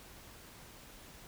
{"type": "silence", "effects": ["pink hiss -54 dBFS RMS until 1.27 s"]}